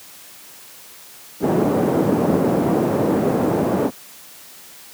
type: band-pass noise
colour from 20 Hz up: pink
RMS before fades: -18 dBFS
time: 1.4-3.91 s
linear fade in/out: 50 ms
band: 190 to 540 Hz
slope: 12 dB/octave
effects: white hiss -42 dBFS RMS until 4.93 s + high-pass 100 Hz 12 dB/octave